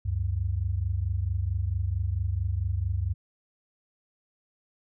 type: tone pair together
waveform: sine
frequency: 71.4 / 95.89 Hz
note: D2 / G2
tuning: -48 / -38 cents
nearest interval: perfect fourth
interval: 510 cents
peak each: -29 / -27 dBFS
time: 0.05-3.14 s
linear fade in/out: 10 ms
effects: none